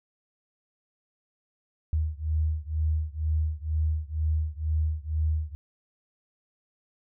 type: beating tone pair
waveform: sine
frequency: 77.1 / 79.2 Hz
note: D#2 / D#2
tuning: -15 / +31 cents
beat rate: 2.1 Hz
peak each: -27 / -28 dBFS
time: 1.93-5.55 s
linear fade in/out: 0 ms
effects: none